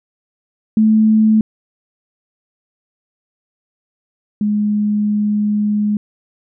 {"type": "tone pair in turn", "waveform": "sine", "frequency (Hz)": [217.6, 209], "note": ["A3", "G#3"], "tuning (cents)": [-19, 11], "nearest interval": "minor second", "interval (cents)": 70, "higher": "first", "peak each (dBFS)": [-8, -13], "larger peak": "first", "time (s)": [[0.77, 1.41], [4.41, 5.97]], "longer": "second", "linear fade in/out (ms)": 2, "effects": []}